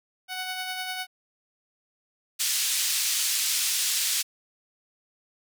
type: tone with tremolo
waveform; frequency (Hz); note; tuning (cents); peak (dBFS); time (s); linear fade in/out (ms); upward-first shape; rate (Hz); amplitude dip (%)
10% pulse; 743; F#5; +7; -21; 0.28-1.07; 50; sine; 10; 35
type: band-pass noise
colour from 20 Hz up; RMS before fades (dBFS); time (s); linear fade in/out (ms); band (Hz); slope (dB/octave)
white; -26; 2.39-4.23; 20; 2800 to 9100; 12
effects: none